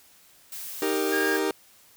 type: noise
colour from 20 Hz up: blue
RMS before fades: -37 dBFS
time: 0.52-1.39 s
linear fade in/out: 2 ms
type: chord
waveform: 40% pulse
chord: Eb major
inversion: none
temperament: equal with one note detuned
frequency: 311.1 / 393.4 / 466.2 Hz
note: Eb4 / G4 / Bb4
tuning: 0 / +6 / 0 cents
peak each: -28 / -26 / -29 dBFS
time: 0.82-1.51 s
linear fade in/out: 2 ms
type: tone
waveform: triangle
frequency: 1620 Hz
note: G#6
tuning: 43 cents flat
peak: -24 dBFS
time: 1.12-1.37 s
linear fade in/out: 10 ms
effects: white hiss -56 dBFS RMS until 1.96 s